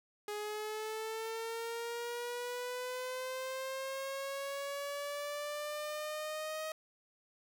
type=linear sweep; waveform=sawtooth; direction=up; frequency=415.3 to 630 Hz; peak=-34 dBFS; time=0.28-6.72 s; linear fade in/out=2 ms; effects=none